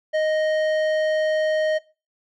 square tone with low-pass filter, 622 Hz, D#5, 1 cent flat, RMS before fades -21 dBFS, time 0.13-1.79 s, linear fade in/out 20 ms, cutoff 3000 Hz, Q 0.55, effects noise-tail reverb RT60 0.3 s tail -19 dB re dry

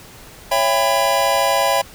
square chord, C# half-diminished seventh, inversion none, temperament just, 554.4 / 665.2 / 798.3 / 997.9 Hz, C#5 / E5 / G5 / B5, 0 / +16 / +31 / +18 cents, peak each -21 dBFS, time 0.51-1.82 s, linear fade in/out 10 ms, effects pink hiss -41 dBFS RMS until 1.94 s

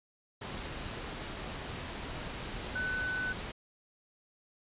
sine tone in noise, 1500 Hz, F#6, 23 cents sharp, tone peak -32 dBFS, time 2.75-3.33 s, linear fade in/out 10 ms, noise pink, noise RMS -40 dBFS, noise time 0.41-3.52 s, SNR +5 dB, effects resampled to 8000 Hz

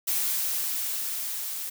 blue noise with level ramp, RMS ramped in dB -26 to -34 dBFS, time 0.07-1.7 s, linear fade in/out 10 ms, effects none

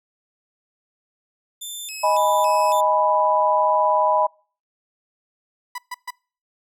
15% pulse tone with vibrato, 3020 Hz, F#7, 35 cents sharp, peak -24 dBFS, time 1.61-2.81 s, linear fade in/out 10 ms, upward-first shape square, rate 1.8 Hz, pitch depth 280 cents each way
sine chord, G# minor, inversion second, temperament equal, 622.3 / 830.6 / 987.8 Hz, D#5 / G#5 / B5, 0 / 0 / 0 cents, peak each -20 / -22 / -18 dBFS, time 2.03-4.27 s, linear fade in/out 10 ms
30% pulse tone bursts, 987.8 Hz, B5, in tune, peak -25 dBFS, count 3, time 5.75-6.106 s, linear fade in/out 5 ms, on 32 ms, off 130 ms
effects noise-tail reverb RT60 0.4 s tail -26 dB re dry

